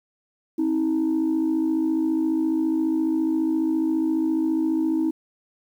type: tone pair together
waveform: sine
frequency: 264.8 / 319.4 Hz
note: C4 / D#4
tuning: +21 / +45 cents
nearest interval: minor third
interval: 324 cents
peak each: -24 / -19 dBFS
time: 0.58-5.11 s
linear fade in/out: 10 ms
effects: tanh soft clip ceiling -16 dBFS + 9-bit